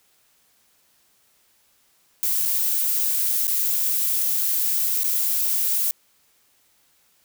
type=noise with dropouts; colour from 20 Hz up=violet; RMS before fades=-22 dBFS; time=2.23-5.91 s; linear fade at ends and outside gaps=0 ms; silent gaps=2.453-2.457 / 3.47-3.479 / 5.034-5.042 s; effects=white hiss -62 dBFS RMS until 7.24 s